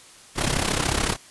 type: noise with amplitude modulation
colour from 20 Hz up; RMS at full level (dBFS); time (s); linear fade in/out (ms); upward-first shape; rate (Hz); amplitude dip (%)
pink; -20; 0.35-1.17; 50; sine; 33.7; 75
effects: white hiss -48 dBFS RMS until 1.3 s + resampled to 24000 Hz